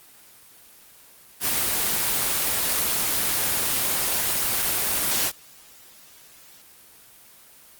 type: noise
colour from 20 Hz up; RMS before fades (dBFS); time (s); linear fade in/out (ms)
white; -23; 1.4-5.32; 50
effects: white hiss -50 dBFS RMS until 7.79 s + Opus 24 kbps